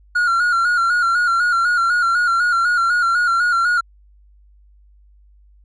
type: tone with vibrato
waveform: triangle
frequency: 1405 Hz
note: F6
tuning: 10 cents sharp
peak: -12 dBFS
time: 0.15-3.81 s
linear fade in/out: 10 ms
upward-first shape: square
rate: 4 Hz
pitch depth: 48 cents each way
effects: added 50 Hz sine -47 dBFS peak until 5.64 s + resampled to 24000 Hz